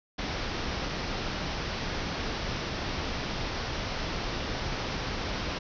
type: low-pass noise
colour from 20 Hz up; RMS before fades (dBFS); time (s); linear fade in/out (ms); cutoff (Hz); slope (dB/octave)
pink; -33; 0.18-5.59; 10; 5800; 96
effects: none